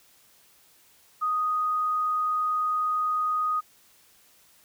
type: tone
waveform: sine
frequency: 1244.5 Hz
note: D#6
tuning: in tune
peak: -23 dBFS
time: 1.21-3.61 s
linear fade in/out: 20 ms
effects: white hiss -59 dBFS RMS until 4.64 s